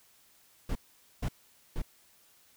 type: noise bursts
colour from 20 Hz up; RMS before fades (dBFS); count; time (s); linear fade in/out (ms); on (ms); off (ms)
brown; -31; 3; 0.69-1.819; 5; 63; 470
effects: white hiss -63 dBFS RMS until 2.56 s